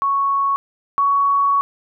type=tone pair in turn; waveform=sine; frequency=1108.7 / 1119.6 Hz; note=C#6 / C#6; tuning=0 / +17 cents; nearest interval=unison; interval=17 cents; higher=second; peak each=-15 / -13 dBFS; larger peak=second; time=0.02-0.56 / 0.98-1.61 s; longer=second; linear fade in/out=0 ms; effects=none